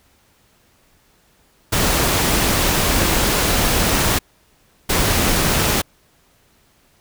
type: noise bursts at uneven times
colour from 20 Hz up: pink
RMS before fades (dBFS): -17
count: 2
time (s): 1.72-4.19 / 4.89-5.82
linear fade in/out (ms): 10
effects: pink hiss -57 dBFS RMS until 7 s